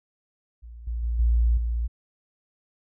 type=tone with level steps; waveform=sine; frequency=58 Hz; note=A#1; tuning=8 cents flat; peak=-39 / -26 / -23 / -17 / -23 dBFS; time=0.62-1.88 s; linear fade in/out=20 ms; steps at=0.87 / 1.03 / 1.19 / 1.57 s; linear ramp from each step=5 ms; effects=none